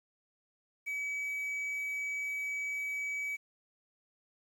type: tone with quantisation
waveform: triangle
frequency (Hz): 2281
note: C#7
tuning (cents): +49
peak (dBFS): -32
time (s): 0.86-3.37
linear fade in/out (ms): 20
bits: 10
effects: none